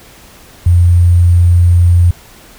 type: tone with sample-and-hold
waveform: sine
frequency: 87.31 Hz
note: F2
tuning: in tune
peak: -4 dBFS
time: 0.66-2.11 s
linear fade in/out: 5 ms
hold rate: 8820 Hz
effects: pink hiss -39 dBFS RMS until 2.58 s